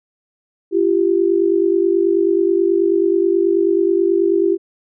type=tone pair together; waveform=sine; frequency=341.7 / 391 Hz; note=F4 / G4; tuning=-38 / -4 cents; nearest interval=major second; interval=234 cents; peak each=-15 dBFS; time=0.71-4.58 s; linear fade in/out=50 ms; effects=none